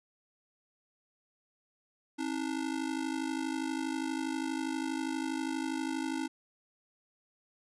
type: ring-modulated tone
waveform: square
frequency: 293.7 Hz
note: D4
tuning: in tune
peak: -30 dBFS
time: 2.18-6.28 s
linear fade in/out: 20 ms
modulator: 26.2 Hz
effects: resampled to 24000 Hz